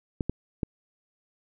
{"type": "clicks", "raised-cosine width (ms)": 3, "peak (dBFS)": -14, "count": 3, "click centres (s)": [0.208, 0.296, 0.632], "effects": []}